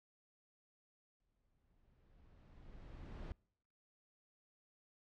brown noise with exponential growth, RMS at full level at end -45 dBFS, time 1.2-3.32 s, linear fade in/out 1 ms, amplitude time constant 460 ms, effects noise-tail reverb RT60 0.7 s tail -26 dB re dry + low-pass 4000 Hz 12 dB/octave

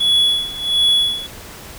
triangle tone with tremolo, 3388 Hz, G#7, 34 cents sharp, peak -9 dBFS, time 0-1.27 s, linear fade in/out 10 ms, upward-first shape sine, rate 1.4 Hz, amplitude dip 85%, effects pink hiss -36 dBFS RMS until 1.78 s

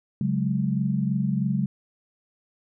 sine chord, C# suspended fourth, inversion none, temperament just, 138.59 / 184.79 / 207.9 Hz, C#3 / F#3 / G#3, 0 / -2 / +2 cents, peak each -26 dBFS, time 0.21-1.66 s, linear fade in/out 2 ms, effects none

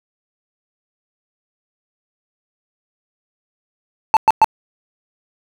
triangle tone bursts, 880 Hz, A5, in tune, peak -4 dBFS, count 3, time 4.14-4.444 s, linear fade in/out 0 ms, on 28 ms, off 110 ms, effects none

